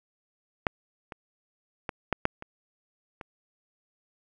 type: clicks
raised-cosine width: 0.5 ms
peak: -8 / -23 / -16 / -9 / -7 / -24 / -24 dBFS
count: 7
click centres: 0.668 / 1.122 / 1.892 / 2.127 / 2.254 / 2.424 / 3.212 s
effects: none